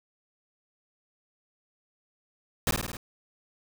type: noise with echo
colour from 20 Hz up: pink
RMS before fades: -25 dBFS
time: 2.67-2.71 s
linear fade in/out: 2 ms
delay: 52 ms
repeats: 5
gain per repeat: -3 dB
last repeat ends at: 2.97 s
effects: none